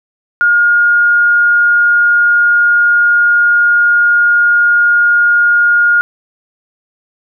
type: tone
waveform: sine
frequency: 1424 Hz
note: F6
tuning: 33 cents sharp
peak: -6 dBFS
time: 0.41-6.01 s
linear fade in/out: 0 ms
effects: none